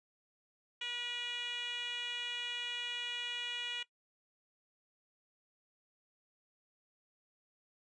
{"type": "tone with band-pass filter", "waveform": "10% pulse", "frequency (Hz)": 482.7, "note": "B4", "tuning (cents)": -40, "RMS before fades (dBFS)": -40, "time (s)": [0.81, 3.83], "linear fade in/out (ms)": 5, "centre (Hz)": 3000, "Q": 3.5, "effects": ["noise-tail reverb RT60 0.1 s tail -18 dB re dry", "resampled to 22050 Hz"]}